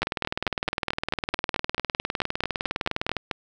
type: two click trains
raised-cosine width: 0.3 ms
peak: -9 / -9 dBFS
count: 63 / 16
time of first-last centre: 0.02-3.167 / 0.03-3.312 s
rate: 19.7 / 4.57 Hz
effects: none